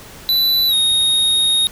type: tone with pitch glide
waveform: square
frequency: 3977 to 3732 Hz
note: B7 to A#7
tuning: +11 to +1 cents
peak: -13 dBFS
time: 0.29-1.67 s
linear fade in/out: 0 ms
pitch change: -110 cents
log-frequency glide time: 0.68-0.74 s
effects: pink hiss -38 dBFS RMS until 1.71 s